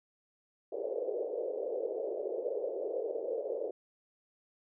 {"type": "band-pass noise", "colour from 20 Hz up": "white", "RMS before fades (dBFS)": -36, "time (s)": [0.72, 3.71], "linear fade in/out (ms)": 5, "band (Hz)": [410, 540], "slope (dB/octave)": 48, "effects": []}